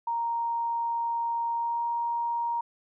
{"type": "tone with pitch glide", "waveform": "sine", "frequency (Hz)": [932.3, 938.8], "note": ["A#5", "A#5"], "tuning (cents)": [0, 12], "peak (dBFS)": -26, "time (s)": [0.07, 2.61], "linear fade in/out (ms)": 5, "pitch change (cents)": 12, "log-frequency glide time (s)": [1.55, 1.83], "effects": []}